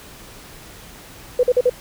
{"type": "tone bursts", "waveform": "sine", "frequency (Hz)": 497.2, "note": "B4", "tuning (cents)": 12, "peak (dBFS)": -11, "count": 4, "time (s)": [1.39, 1.697], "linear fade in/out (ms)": 5, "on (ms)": 43, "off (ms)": 45, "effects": ["pink hiss -41 dBFS RMS until 1.8 s"]}